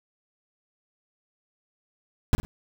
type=noise with echo; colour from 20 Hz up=brown; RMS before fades=-17 dBFS; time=2.33-2.35 s; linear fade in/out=0 ms; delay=50 ms; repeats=2; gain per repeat=-12 dB; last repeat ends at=2.45 s; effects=none